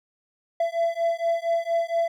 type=beating tone pair; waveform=triangle; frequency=670 / 674.3 Hz; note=E5 / E5; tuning=+28 / +39 cents; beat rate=4.3 Hz; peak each=-23 dBFS; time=0.6-2.08 s; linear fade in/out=5 ms; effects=none